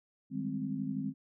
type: chord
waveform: sine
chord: Ab major seventh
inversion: second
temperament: equal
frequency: 155.56 / 196 / 207.7 / 261.6 Hz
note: Eb3 / G3 / Ab3 / C4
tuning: 0 / 0 / 0 / 0 cents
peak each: -40 / -40 / -39 / -36 dBFS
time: 0.3-1.14 s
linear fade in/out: 50 ms
effects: none